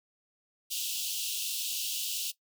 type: high-pass noise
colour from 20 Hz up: pink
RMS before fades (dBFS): -34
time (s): 0.7-2.32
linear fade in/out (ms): 20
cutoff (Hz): 2700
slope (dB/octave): 96
effects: noise-tail reverb RT60 0.1 s tail -17 dB re dry